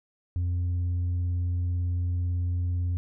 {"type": "tone with tanh clipping", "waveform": "triangle", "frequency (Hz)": 88.2, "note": "F2", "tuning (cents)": 18, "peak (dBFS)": -25, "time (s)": [0.36, 2.97], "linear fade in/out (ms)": 0, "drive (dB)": 7, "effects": []}